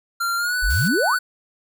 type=tone with pitch glide; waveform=square; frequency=1382 to 1489.8 Hz; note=F6 to F#6; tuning=-19 to +11 cents; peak=-21 dBFS; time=0.2-1.19 s; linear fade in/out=10 ms; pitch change=+130 cents; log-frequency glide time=0.37-0.56 s
type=exponential sweep; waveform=sine; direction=up; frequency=33 to 1568 Hz; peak=-18 dBFS; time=0.62-1.17 s; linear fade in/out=20 ms
type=noise; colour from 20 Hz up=blue; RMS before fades=-32 dBFS; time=0.7-0.88 s; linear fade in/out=2 ms
effects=none